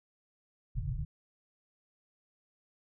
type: low-pass noise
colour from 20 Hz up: white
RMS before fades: -35 dBFS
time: 0.75-1.05 s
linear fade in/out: 5 ms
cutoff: 150 Hz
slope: 96 dB/octave
effects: none